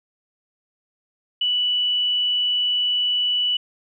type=tone; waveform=sine; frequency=2960 Hz; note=F#7; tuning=in tune; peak=-18 dBFS; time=1.41-3.57 s; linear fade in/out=5 ms; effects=none